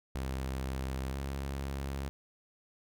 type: tone pair in turn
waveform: sawtooth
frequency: 66 / 68.38 Hz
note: C2 / C#2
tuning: +16 / -23 cents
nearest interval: minor second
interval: 61 cents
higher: second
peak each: -30 / -31 dBFS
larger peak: first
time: 0.15-1.12 / 1.12-2.09 s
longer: neither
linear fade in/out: 0 ms
effects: none